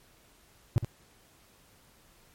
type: tone with echo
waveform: triangle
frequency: 115.3 Hz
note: A#2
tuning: 19 cents flat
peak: -17 dBFS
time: 0.76-0.78 s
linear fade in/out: 0 ms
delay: 66 ms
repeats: 1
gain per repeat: -9 dB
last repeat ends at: 0.846 s
effects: pink hiss -61 dBFS RMS until 2.34 s + MP3 64 kbps